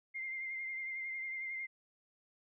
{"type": "tone with vibrato", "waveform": "sine", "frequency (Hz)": 2102, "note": "C7", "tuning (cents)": 7, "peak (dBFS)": -38, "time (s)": [0.14, 1.67], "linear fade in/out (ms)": 20, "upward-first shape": "triangle", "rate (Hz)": 11, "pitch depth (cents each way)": 34, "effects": []}